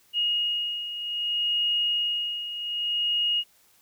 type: beating tone pair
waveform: sine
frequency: 2870 / 2870.63 Hz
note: F7 / F7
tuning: +47 / +47 cents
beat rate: 0.63 Hz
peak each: -31 / -25 dBFS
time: 0.13-3.44 s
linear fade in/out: 50 ms
effects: white hiss -61 dBFS RMS until 3.81 s